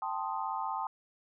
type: chord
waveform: sine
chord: A half-diminished seventh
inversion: third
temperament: equal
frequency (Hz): 784 / 880 / 1046.5 / 1244.5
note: G5 / A5 / C6 / Eb6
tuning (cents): 0 / 0 / 0 / 0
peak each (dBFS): -38 / -36 / -38 / -40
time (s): 0.02-0.87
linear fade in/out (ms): 2
effects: none